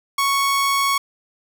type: tone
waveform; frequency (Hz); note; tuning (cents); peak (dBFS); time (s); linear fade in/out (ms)
sawtooth; 1108.7; C#6; 0; -13; 0.18-0.98; 5
effects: none